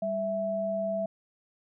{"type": "tone pair together", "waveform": "sine", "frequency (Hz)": [197.66, 659.3], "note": ["G3", "E5"], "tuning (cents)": [15, 0], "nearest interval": "octave + major sixth", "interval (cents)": 2085, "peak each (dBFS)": [-35, -28], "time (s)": [0.02, 1.06], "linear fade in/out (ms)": 5, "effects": []}